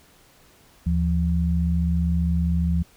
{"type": "tone pair together", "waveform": "sine", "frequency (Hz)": [76.31, 171.3], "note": ["D#2", "F3"], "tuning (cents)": [-33, -33], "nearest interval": "octave + major second", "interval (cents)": 1400, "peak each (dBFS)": [-21, -22], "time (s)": [0.86, 2.83], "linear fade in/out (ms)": 10, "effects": ["pink hiss -55 dBFS RMS until 2.96 s"]}